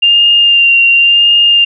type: tone with vibrato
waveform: sine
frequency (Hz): 2794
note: F7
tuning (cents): 0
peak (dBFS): -4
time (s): 0.02-1.65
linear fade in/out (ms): 10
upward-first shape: sine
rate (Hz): 0.93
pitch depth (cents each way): 21
effects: none